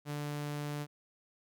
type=tone; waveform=sawtooth; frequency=146.83 Hz; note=D3; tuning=in tune; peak=-32 dBFS; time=0.05-0.87 s; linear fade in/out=50 ms; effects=none